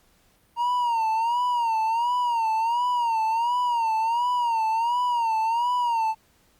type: tone with vibrato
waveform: triangle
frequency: 933 Hz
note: A#5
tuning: 1 cent sharp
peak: -19 dBFS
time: 0.56-6.15 s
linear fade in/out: 50 ms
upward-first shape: sine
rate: 1.4 Hz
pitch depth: 99 cents each way
effects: pink hiss -62 dBFS RMS until 6.59 s + Opus 48 kbps